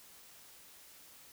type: silence
effects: white hiss -57 dBFS RMS until 1.32 s